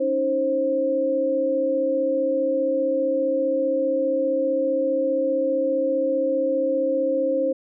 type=tone cluster; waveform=sine; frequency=278.4 / 313.6 / 530 Hz; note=C#4 / D#4 / C5; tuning=+8 / +14 / +22 cents; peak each=-28 / -28 / -20 dBFS; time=0-7.53 s; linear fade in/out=10 ms; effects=none